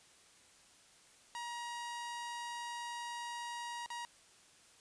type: tone with dropouts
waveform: sawtooth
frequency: 950 Hz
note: A#5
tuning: 33 cents sharp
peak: -37 dBFS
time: 1.35-4.05 s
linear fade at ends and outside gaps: 0 ms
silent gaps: 3.861-3.903 s
effects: white hiss -63 dBFS RMS until 4.8 s + resampled to 22050 Hz